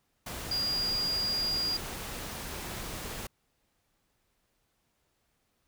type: tone in noise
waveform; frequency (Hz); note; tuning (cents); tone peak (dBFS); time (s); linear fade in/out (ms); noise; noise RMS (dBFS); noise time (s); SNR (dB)
sine; 4830; D8; +48; -28; 0.51-1.77; 5; pink; -39; 0.26-3.27; +8
effects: pink hiss -75 dBFS RMS until 5.67 s